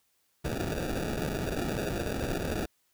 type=noise with sample-and-hold; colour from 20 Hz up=violet; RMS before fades=-32 dBFS; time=0.44-2.66 s; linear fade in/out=10 ms; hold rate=1050 Hz; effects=white hiss -72 dBFS RMS until 2.93 s